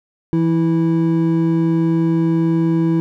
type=tone pair together; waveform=triangle; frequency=165.9 / 327.2 Hz; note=E3 / E4; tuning=+11 / -13 cents; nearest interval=octave; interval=1176 cents; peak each=-14 dBFS; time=0.33-3 s; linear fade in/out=0 ms; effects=none